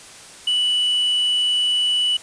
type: tone with quantisation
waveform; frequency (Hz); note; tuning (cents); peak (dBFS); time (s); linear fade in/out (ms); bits
triangle; 2960; F#7; 0; -15; 0.47-2.17; 5; 7
effects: white hiss -41 dBFS RMS until 2.22 s + resampled to 22050 Hz